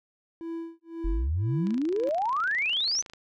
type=tone with tremolo; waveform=triangle; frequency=331.4 Hz; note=E4; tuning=9 cents sharp; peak=-29 dBFS; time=0.41-2.09 s; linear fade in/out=0 ms; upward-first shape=sine; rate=1.9 Hz; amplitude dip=100%
type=exponential sweep; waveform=sine; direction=up; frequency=38.83 to 6240 Hz; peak=-24 dBFS; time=1.04-3.02 s; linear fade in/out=10 ms
type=click train; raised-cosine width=0.2 ms; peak=-27 dBFS; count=41; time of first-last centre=1.67-3.135 s; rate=27.3 Hz
effects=none